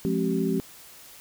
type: tone cluster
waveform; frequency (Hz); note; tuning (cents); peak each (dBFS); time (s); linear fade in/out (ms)
sine; 174.9 / 210.9 / 267.6 / 383.6; F3 / G#3 / C4 / G4; +3 / +27 / +39 / -37; -28; 0.05-0.6; 0
effects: white hiss -48 dBFS RMS until 1.2 s